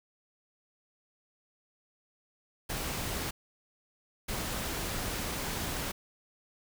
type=noise bursts at uneven times; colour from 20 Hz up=pink; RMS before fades=-35 dBFS; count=2; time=2.69-3.31 / 4.28-5.92 s; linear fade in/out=10 ms; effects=none